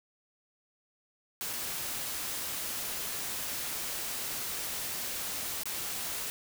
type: noise with dropouts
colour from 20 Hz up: white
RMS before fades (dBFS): -36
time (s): 1.41-6.3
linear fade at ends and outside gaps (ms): 0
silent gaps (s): 1.529-1.533 / 5.634-5.656
effects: none